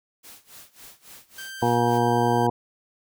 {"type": "noise with tremolo", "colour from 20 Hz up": "white", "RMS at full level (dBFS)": -44, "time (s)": [0.23, 1.99], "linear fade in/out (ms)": 20, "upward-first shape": "sine", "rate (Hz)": 3.6, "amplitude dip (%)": 90}
{"type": "tone", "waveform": "sawtooth", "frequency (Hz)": 1568, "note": "G6", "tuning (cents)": 0, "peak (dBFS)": -32, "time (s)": [1.38, 2.47], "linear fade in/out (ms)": 5}
{"type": "harmonic tone", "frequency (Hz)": 119.3, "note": "A#2", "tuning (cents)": 41, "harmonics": [1, 2, 3, 4, 6, 7, 8], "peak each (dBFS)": [-26, -26, -26, -26, -26, -26, -26], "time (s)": [1.62, 2.5], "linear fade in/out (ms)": 5}
{"effects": []}